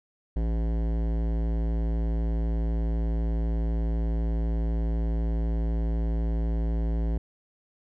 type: tone with hard clipping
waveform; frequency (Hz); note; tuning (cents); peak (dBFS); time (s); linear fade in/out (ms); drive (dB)
sine; 56; A1; +31; -26; 0.36-7.18; 5; 17
effects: none